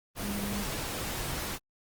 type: tone in noise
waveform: sine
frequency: 202.3 Hz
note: G#3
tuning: 45 cents flat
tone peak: -33 dBFS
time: 0.21-0.66 s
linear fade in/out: 50 ms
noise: pink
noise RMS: -35 dBFS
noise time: 0.15-1.59 s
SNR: -1 dB
effects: Opus 24 kbps